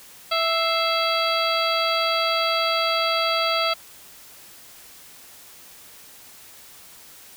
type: harmonic tone with a mistuned harmonic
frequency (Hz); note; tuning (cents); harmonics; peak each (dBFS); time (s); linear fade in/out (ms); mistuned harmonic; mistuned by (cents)
659.3; E5; 0; 1 / 2 / 3 / 4 / 5 / 6 / 7; -25 / -24 / -30 / -30 / -28 / -31 / -28; 0.31-3.74; 10; 3; +100
effects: white hiss -46 dBFS RMS until 7.36 s